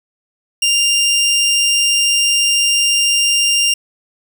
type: tone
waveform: 20% pulse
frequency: 2794 Hz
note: F7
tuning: in tune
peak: -7 dBFS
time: 0.62-3.74 s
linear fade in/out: 5 ms
effects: none